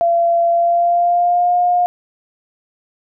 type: tone with pitch glide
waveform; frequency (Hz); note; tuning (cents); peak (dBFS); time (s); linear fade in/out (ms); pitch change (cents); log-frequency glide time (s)
sine; 682 to 711.4; F5 to F5; -41 to +32; -11; 0.01-1.86; 0; +73; 0.49-1.55
effects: none